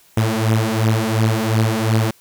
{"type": "beating tone pair", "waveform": "sawtooth", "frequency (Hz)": [109.5, 112.3], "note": ["A2", "A2"], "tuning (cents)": [-8, 36], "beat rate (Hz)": 2.8, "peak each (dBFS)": -14, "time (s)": [0.17, 2.11], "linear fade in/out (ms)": 5, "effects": ["white hiss -52 dBFS RMS until 2.2 s"]}